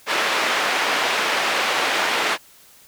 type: band-pass noise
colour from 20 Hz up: white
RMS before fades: -21 dBFS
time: 0.06-2.38 s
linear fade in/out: 50 ms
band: 410 to 2500 Hz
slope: 12 dB/octave
effects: white hiss -50 dBFS RMS until 2.87 s